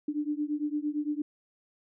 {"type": "beating tone pair", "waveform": "sine", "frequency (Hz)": [293.5, 302.3], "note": ["D4", "D#4"], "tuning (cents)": [-1, -50], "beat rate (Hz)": 8.8, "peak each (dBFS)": [-31, -32], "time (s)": [0.08, 1.22], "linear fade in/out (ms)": 5, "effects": []}